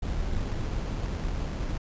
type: noise with sample-and-hold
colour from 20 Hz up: brown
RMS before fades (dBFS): -30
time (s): 0.02-1.78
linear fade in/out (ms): 10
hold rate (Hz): 3675
effects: resampled to 16000 Hz